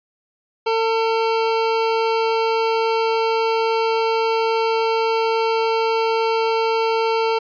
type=tone; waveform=25% pulse; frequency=450.6 Hz; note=A4; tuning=41 cents sharp; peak=-13 dBFS; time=0.66-7.39 s; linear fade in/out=10 ms; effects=resampled to 11025 Hz